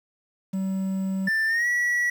triangle tone, 191.6 Hz, G3, 39 cents flat, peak -22 dBFS, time 0.53-1.29 s, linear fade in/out 10 ms
triangle tone with pitch glide, 1776 to 1936.7 Hz, A6 to B6, +16 to -34 cents, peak -19 dBFS, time 1.27-2.1 s, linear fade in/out 5 ms, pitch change +150 cents, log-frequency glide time 1.47-1.67 s
effects 8-bit

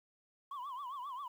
sine tone with vibrato, 1062 Hz, C6, 25 cents sharp, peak -38 dBFS, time 0.51-1.28 s, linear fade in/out 5 ms, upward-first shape triangle, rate 7.5 Hz, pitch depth 190 cents each way, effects tanh soft clip ceiling -39 dBFS + 11-bit

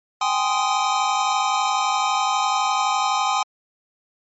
square chord, Ab major seventh, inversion third, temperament just, 778.7 / 830.6 / 1038.3 / 1245.9 Hz, G5 / Ab5 / C6 / Eb6, -12 / 0 / -14 / +2 cents, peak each -25 dBFS, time 0.21-3.43 s, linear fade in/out 5 ms, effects MP3 32 kbps

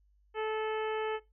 harmonic tone, 435.2 Hz, A4, 19 cents flat, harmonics 1 / 2 / 3 / 4 / 5 / 6 / 7, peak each -32 / -38 / -42 / -44 / -46 / -48 / -49 dBFS, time 0.34-1.2 s, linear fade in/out 50 ms, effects noise-tail reverb RT60 0.2 s tail -17 dB re dry + added 50 Hz sine -64 dBFS peak until 1.32 s

